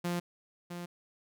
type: tone with echo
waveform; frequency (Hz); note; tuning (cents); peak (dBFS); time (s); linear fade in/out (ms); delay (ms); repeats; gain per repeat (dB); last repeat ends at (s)
sawtooth; 174.61; F3; 0; -27; 0.04-0.2; 10; 660; 1; -8; 0.86
effects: none